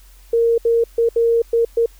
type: tone bursts at uneven times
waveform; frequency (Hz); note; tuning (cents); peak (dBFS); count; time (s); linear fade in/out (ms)
sine; 463.6; A#4; -10; -12; 6; 0.33-0.58 / 0.65-0.84 / 0.98-1.09 / 1.16-1.42 / 1.53-1.65 / 1.77-1.86; 5
effects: added 45 Hz sine -43 dBFS peak until 1.99 s + white hiss -52 dBFS RMS until 1.99 s